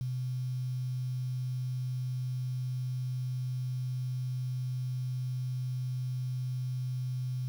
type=tone with quantisation; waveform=sine; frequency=127.2 Hz; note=C3; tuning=48 cents flat; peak=-31 dBFS; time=0.01-7.48 s; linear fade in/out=0 ms; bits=9; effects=none